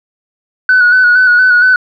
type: tone with vibrato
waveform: sine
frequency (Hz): 1481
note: F#6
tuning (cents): +1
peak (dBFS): -3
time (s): 0.69-1.76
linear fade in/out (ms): 2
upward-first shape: square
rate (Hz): 4.3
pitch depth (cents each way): 31
effects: tanh soft clip ceiling -1 dBFS